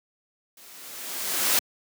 white noise with level ramp, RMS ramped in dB -50 to -20 dBFS, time 0.57-1.59 s, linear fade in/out 2 ms, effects high-pass 200 Hz 12 dB/octave

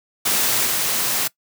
white noise with level steps, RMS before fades -19 / -21 dBFS, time 0.25-1.28 s, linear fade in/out 10 ms, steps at 0.65 s, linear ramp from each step 20 ms, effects noise-tail reverb RT60 0.1 s tail -21 dB re dry + high-pass 100 Hz 12 dB/octave

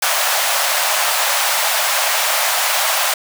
pink high-pass noise, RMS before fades -17 dBFS, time 0.02-3.14 s, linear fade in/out 5 ms, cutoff 600 Hz, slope 48 dB/octave, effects none

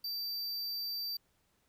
square tone, 4660 Hz, D8, 14 cents flat, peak -36 dBFS, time 0.04-1.17 s, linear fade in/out 5 ms, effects pink hiss -74 dBFS RMS until 1.68 s

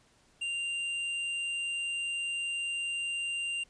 sine tone with tanh clipping, 2785 Hz, F7, 5 cents flat, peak -33 dBFS, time 0.41-3.64 s, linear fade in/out 10 ms, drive 10 dB, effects pink hiss -65 dBFS RMS until 3.69 s + resampled to 22050 Hz

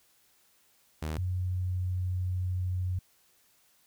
sawtooth / sine tone pair in turn, 77.8 / 91.33 Hz, D#2 / F#2, 0 / -22 cents, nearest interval minor third, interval 278 cents, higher second, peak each -28 dBFS, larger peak neither, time 1.02-1.18 / 1.18-2.99 s, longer second, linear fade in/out 5 ms, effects white hiss -66 dBFS RMS until 3.86 s

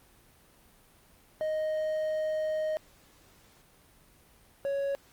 triangle tone pair in turn, 622.3 / 556 Hz, D#5 / C#5, 0 / +5 cents, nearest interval major second, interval 195 cents, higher first, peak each -26 dBFS, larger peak neither, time 1.41-2.77 / 4.65-4.95 s, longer first, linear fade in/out 0 ms, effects pink hiss -60 dBFS RMS until 5.12 s + Opus 32 kbps

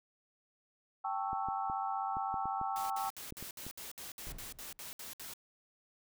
sine chord, A dominant seventh, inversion third, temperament equal, 784 / 880 / 1108.7 / 1318.5 Hz, G5 / A5 / C#6 / E6, 0 / 0 / 0 / 0 cents, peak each -36 / -40 / -42 / -41 dBFS, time 1.04-3.1 s, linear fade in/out 10 ms
clicks, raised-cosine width 3 ms, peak -33 dBFS, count 10, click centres 1.331 / 1.486 / 1.699 / 2.169 / 2.342 / 2.456 / 2.614 / 3.324 / 3.426 / 3.666 s
white noise bursts, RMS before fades -46 dBFS, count 13, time 2.76-5.336 s, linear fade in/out 0 ms, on 140 ms, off 63 ms
brown noise with exponential decay, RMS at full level -42 dBFS, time 4.27-4.92 s, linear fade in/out 0 ms, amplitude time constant 140 ms
effects none

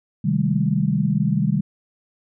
sine chord, A half-diminished seventh, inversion first, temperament equal with one note detuned, 130.81 / 155.56 / 196 / 214.4 Hz, C3 / Eb3 / G3 / A3, 0 / 0 / 0 / -45 cents, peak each -24 / -21 / -21 / -26 dBFS, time 0.24-1.61 s, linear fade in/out 10 ms, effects none

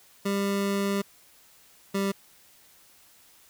25% pulse tone pair in turn, 199.1 / 196.93 Hz, G3 / G3, +27 / +8 cents, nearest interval unison, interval 19 cents, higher first, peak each -21 dBFS, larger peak neither, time 0.25-1.02 / 1.94-2.12 s, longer first, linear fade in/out 10 ms, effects white hiss -57 dBFS RMS until 3.49 s

